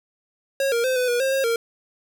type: tone with pitch steps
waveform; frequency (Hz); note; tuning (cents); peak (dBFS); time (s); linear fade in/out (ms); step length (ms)
square; 545 / 468.3 / 517 / 501 / 482.3 / 534 / 539 / 462.4; C#5 / A#4 / C5 / B4 / B4 / C5 / C#5 / A#4; -29 / +8 / -21 / +25 / -41 / +35 / -49 / -14; -20; 0.6-1.56; 2; 120
effects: none